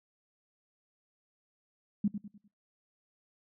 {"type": "tone with echo", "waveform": "sine", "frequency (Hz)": 205.9, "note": "G#3", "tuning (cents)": -15, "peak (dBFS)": -24, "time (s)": [2.04, 2.08], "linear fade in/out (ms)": 5, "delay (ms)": 100, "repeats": 4, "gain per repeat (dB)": -9, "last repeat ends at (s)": 2.48, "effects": ["noise-tail reverb RT60 0.2 s tail -23 dB re dry"]}